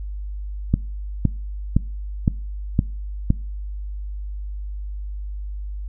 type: click train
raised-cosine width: 5 ms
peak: -3 dBFS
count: 6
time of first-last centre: 0.74-3.304 s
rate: 1.95 Hz
effects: noise-tail reverb RT60 0.4 s tail -23 dB re dry + added 50 Hz sine -27 dBFS peak until 5.88 s